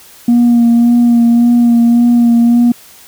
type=tone with vibrato; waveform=sine; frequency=236.9 Hz; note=A#3; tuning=28 cents sharp; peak=-3 dBFS; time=0.28-2.72 s; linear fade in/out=5 ms; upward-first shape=sine; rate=1.8 Hz; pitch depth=21 cents each way; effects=tanh soft clip ceiling -3 dBFS + white hiss -39 dBFS RMS until 3.07 s